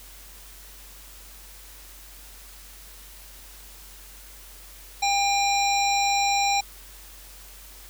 harmonic tone with a mistuned harmonic, 800 Hz, G5, 35 cents sharp, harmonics 1 / 3 / 5 / 7 / 9, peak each -22 / -27 / -29 / -30 / -32 dBFS, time 5.02-6.61 s, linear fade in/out 10 ms, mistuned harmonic 9, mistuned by +40 cents, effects added 47 Hz sine -47 dBFS peak until 7.89 s + white hiss -47 dBFS RMS until 7.89 s

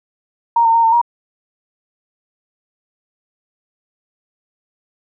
sine tone with pitch steps, 933 / 910 / 923 / 904 / 947 Hz, A#5 / A#5 / A#5 / A5 / A#5, +1 / -42 / -17 / +47 / +27 cents, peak -9 dBFS, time 0.56-1.015 s, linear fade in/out 5 ms, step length 91 ms, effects none

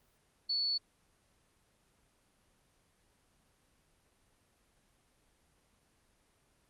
sine tone, 4435 Hz, C#8, in tune, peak -30 dBFS, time 0.49-0.78 s, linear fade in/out 10 ms, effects pink hiss -71 dBFS RMS until 6.69 s + Opus 24 kbps

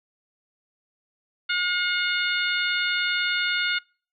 harmonic tone, 718 Hz, F5, 48 cents sharp, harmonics 2 / 3 / 4 / 5 / 6, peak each -25 / -28 / -30 / -30 / -34 dBFS, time 1.49-3.79 s, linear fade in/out 10 ms, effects noise-tail reverb RT60 0.4 s tail -26 dB re dry

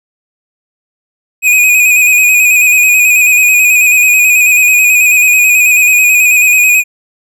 square tone with vibrato, 2489 Hz, D#7, in tune, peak -5 dBFS, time 1.42-6.84 s, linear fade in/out 50 ms, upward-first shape square, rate 9.2 Hz, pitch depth 30 cents each way, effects none

